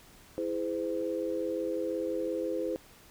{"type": "chord", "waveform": "sine", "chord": "E augmented", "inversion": "none", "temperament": "equal with one note detuned", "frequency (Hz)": [329.6, 415.3, 512.8], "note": ["E4", "G#4", "B#4"], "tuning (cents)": [0, 0, -35], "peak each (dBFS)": [-34, -36, -33], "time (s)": [0.38, 2.76], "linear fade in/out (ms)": 0, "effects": ["pink hiss -56 dBFS RMS until 3.1 s"]}